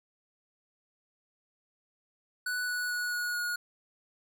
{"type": "tone with pitch steps", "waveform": "square", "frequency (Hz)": [1482, 1472.6, 1463.3, 1454, 1444.8], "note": ["F#6", "F#6", "F#6", "F#6", "F#6"], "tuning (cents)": [2, -9, -20, -31, -42], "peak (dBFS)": -31, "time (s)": [2.46, 3.56], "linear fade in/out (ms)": 5, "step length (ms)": 220, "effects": []}